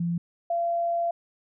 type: tone pair in turn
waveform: sine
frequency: 170.9 / 683.6 Hz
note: F3 / F5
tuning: -37 / -37 cents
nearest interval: 2 octaves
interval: 2400 cents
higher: second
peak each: -24 / -23 dBFS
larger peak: second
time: 0-0.18 / 0.5-1.11 s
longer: second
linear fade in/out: 5 ms
effects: none